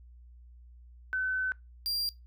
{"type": "tone pair in turn", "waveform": ["sine", "45% pulse"], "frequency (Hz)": [1518, 4760], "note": ["F#6", "D8"], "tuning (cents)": [44, 22], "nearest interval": "octave + minor sixth", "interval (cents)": 1978, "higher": "second", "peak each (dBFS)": [-28, -29], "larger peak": "first", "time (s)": [[1.13, 1.52], [1.86, 2.09]], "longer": "first", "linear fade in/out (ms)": 0, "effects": ["noise-tail reverb RT60 0.2 s tail -22 dB re dry", "added 60 Hz sine -50 dBFS peak until 2.26 s"]}